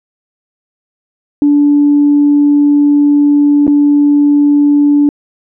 sine tone with dropouts, 290 Hz, D4, 22 cents flat, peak -4 dBFS, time 1.42-5.09 s, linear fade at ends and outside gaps 1 ms, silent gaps 3.668-3.678 s, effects tanh soft clip ceiling 0 dBFS

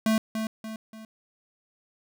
square tone with echo, 220 Hz, A3, in tune, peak -21 dBFS, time 0.06-0.18 s, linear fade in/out 2 ms, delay 290 ms, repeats 3, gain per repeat -7 dB, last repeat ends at 1.05 s, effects none

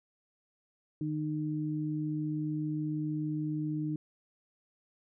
sine tone pair together, 152.53 / 305.7 Hz, D#3 / D#4, -34 / -30 cents, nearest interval octave, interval 1204 cents, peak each -34 / -33 dBFS, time 1.01-3.96 s, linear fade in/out 2 ms, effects none

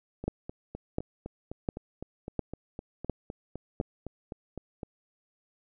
two click trains, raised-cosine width 2 ms, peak -15 / -24 dBFS, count 6 / 19, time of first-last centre 0.28-3.801 / 0.24-4.832 s, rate 1.42 / 3.92 Hz, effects none

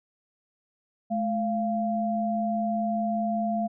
sine tone pair together, 214.7 / 690.3 Hz, A3 / F5, -42 / -20 cents, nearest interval octave + minor sixth, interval 2022 cents, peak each -27 dBFS, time 1.1-3.68 s, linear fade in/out 20 ms, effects none

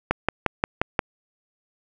click train, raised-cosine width 0.5 ms, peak -4 dBFS, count 6, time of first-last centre 0.11-0.992 s, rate 5.67 Hz, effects none

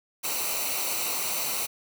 white noise with comb filter, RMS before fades -29 dBFS, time 0.23-1.67 s, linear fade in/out 20 ms, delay 0.59 ms, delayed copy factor -0.7, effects none

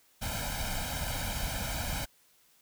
pink noise with comb filter, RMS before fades -34 dBFS, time 0.21-2.06 s, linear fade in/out 20 ms, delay 1.3 ms, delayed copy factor +1, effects white hiss -65 dBFS RMS until 2.61 s

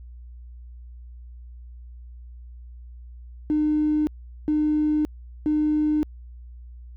triangle tone bursts, 303.3 Hz, D#4, 44 cents flat, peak -15 dBFS, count 3, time 3.5-6.03 s, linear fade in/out 0 ms, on 570 ms, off 410 ms, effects tanh soft clip ceiling -16 dBFS + added 60 Hz sine -39 dBFS peak until 6.96 s

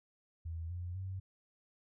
sine tone with pitch steps, 82.41 / 88.32 / 94.66 Hz, E2 / F2 / F#2, 0 / +20 / +40 cents, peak -38 dBFS, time 0.45-1.2 s, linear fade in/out 10 ms, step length 250 ms, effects none

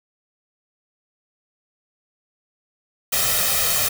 white noise with comb filter, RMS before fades -20 dBFS, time 3.12-3.89 s, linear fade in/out 10 ms, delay 1.6 ms, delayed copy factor +1, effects none

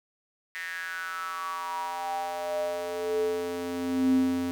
square tone with high-pass filter sweep, 87.31 Hz, F2, in tune, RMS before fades -30 dBFS, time 0.55-4.51 s, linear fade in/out 0 ms, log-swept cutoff 1900 to 210 Hz, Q 8.3, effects none

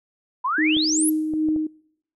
sine exponential sweep, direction up, 953 to 11840 Hz, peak -20 dBFS, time 0.44-1.1 s, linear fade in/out 10 ms
sine tone with tremolo, 311.1 Hz, D#4, in tune, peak -18 dBFS, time 0.58-1.67 s, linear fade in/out 5 ms, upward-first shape sine, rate 2.5 Hz, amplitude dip 45%
clicks, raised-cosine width 2 ms, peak -23 dBFS, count 4, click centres 0.768 / 1.337 / 1.487 / 1.562 s
effects noise-tail reverb RT60 0.8 s tail -26 dB re dry

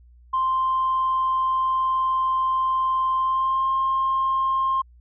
sine tone with pitch glide, 1046.5 to 1062.3 Hz, C6 to C6, 0 to +26 cents, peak -18 dBFS, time 0.33-4.82 s, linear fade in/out 10 ms, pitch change +26 cents, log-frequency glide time 3.17-3.71 s, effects tanh soft clip ceiling -15 dBFS + added 60 Hz sine -48 dBFS peak until 5 s

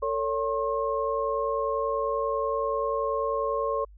sine tone cluster, 450.7 / 561 / 1073 Hz, A4 / C#5 / C6, +42 / +21 / +43 cents, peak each -29 dBFS, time 0.02-3.85 s, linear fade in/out 10 ms, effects added 50 Hz sine -47 dBFS peak until 3.97 s

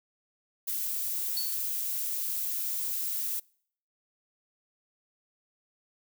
violet noise, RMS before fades -32 dBFS, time 0.67-3.4 s, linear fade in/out 10 ms
sine tone with exponential decay, 4435 Hz, C#8, in tune, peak -29 dBFS, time 1.37-1.71 s, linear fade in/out 0 ms, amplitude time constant 73 ms
effects noise-tail reverb RT60 0.6 s tail -26 dB re dry

